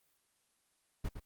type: noise with echo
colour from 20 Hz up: brown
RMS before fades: -35 dBFS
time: 1.04-1.09 s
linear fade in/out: 10 ms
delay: 110 ms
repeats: 1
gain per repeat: -8 dB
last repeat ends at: 1.2 s
effects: white hiss -75 dBFS RMS until 1.25 s + Opus 24 kbps